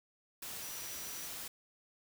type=tone in noise; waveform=sine; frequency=5850 Hz; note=F#8; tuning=21 cents flat; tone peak=-49 dBFS; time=0.62-1.27 s; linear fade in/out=5 ms; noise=white; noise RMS=-44 dBFS; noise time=0.42-1.48 s; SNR=-8 dB; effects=none